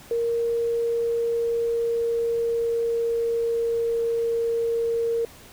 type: tone with pitch glide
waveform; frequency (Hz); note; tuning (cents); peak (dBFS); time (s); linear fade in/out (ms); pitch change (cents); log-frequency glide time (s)
sine; 466.3 to 462.8; A#4 to A#4; +1 to -13; -21; 0.11-5.25; 2; -14; 0.73-4.43
effects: pink hiss -47 dBFS RMS until 5.52 s